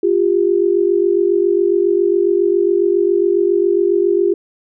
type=tone pair together; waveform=sine; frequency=351 / 398.3 Hz; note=F4 / G4; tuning=+9 / +28 cents; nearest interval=major second; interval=219 cents; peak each=-14 dBFS; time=0.03-4.34 s; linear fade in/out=5 ms; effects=none